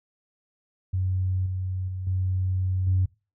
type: tone with level steps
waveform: sine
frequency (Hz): 93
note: F#2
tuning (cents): +9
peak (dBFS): -22 / -26 / -29 / -22 / -18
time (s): 0.93-3.06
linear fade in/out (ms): 10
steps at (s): 1.46 / 1.88 / 2.07 / 2.87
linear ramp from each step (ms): 2
effects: noise-tail reverb RT60 0.3 s tail -23 dB re dry + tanh soft clip ceiling -14 dBFS